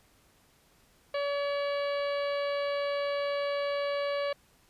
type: harmonic tone with a mistuned harmonic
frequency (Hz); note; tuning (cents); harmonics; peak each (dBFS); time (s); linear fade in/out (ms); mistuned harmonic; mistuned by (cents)
569; C#5; +45; 1 / 2 / 3 / 4 / 5 / 6 / 7 / 8; -29 / -38 / -42 / -42 / -46 / -49 / -47 / -49; 1.14-4.33; 5; 6; -36
effects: pink hiss -64 dBFS RMS until 4.69 s + resampled to 32000 Hz